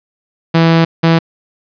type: tone bursts at uneven times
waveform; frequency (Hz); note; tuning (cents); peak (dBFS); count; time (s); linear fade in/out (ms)
sawtooth; 164.81; E3; 0; -3; 2; 0.54-0.85 / 1.03-1.19; 10
effects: resampled to 11025 Hz + 7-bit